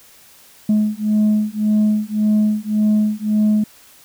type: beating tone pair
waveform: sine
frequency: 211.6 / 213.4 Hz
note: G#3 / G#3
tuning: +33 / +47 cents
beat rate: 1.8 Hz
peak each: -15 dBFS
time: 0.69-3.64 s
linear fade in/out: 5 ms
effects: tanh soft clip ceiling -10 dBFS + white hiss -47 dBFS RMS until 4.04 s